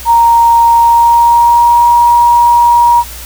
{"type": "tone with pitch glide", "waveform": "sine", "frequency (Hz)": [932.3, 950.8], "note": ["A#5", "A#5"], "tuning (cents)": [0, 34], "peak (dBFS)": -3, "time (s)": [0.05, 3.04], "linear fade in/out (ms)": 50, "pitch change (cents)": 34, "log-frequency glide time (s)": [0.75, 1.88], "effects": ["added 60 Hz sine -28 dBFS peak until 3.25 s", "white hiss -28 dBFS RMS until 3.25 s"]}